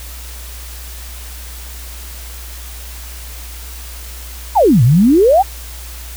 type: exponential two-way sweep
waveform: sine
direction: down then up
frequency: 987.8 to 110 to 832 Hz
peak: -6 dBFS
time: 4.55-5.43 s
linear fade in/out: 20 ms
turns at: 4.83 s
effects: added 60 Hz sine -29 dBFS peak until 6.16 s + white hiss -34 dBFS RMS until 6.16 s